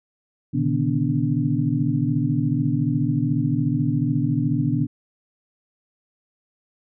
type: tone cluster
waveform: sine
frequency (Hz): 119.3 / 141.9 / 155.9 / 245.3 / 289.4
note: A#2 / C#3 / D#3 / B3 / D4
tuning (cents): +41 / +41 / +4 / -12 / -25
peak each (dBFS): -25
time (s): 0.53-4.87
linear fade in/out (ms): 20
effects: none